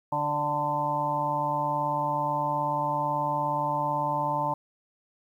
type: harmonic tone with a mistuned harmonic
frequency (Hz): 146.9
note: D3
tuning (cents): +1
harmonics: 1 / 2 / 4 / 5 / 6 / 7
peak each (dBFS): -35 / -38 / -33 / -38 / -27 / -32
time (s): 0.12-4.54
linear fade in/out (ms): 5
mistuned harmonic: 6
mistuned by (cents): +18
effects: 10-bit